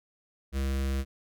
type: tone with notch filter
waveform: square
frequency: 67.4 Hz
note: C#2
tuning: 48 cents flat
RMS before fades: -29 dBFS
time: 0.52-1.05 s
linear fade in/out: 50 ms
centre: 850 Hz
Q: 1.7
effects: none